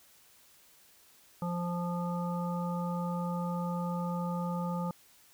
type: harmonic tone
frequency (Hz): 174.61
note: F3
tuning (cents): 0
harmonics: 1 / 3 / 5 / 7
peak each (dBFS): -32 / -40 / -40 / -42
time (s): 1.42-4.91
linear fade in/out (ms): 2
effects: white hiss -61 dBFS RMS until 5.33 s